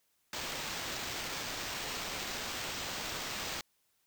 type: noise with sample-and-hold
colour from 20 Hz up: violet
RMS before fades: -39 dBFS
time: 0.33-3.61 s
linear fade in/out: 2 ms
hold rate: 11025 Hz
effects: white hiss -75 dBFS RMS until 4.06 s